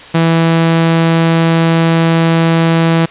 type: tone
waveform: sawtooth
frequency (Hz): 164.81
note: E3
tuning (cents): 0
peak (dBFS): -4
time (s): 0.14-3.06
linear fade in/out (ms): 10
effects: white hiss -33 dBFS RMS until 3.1 s + resampled to 8000 Hz